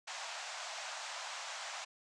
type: band-pass noise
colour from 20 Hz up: pink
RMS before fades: -44 dBFS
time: 0.07-1.85 s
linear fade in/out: 10 ms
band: 640 to 7800 Hz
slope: 48 dB/octave
effects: none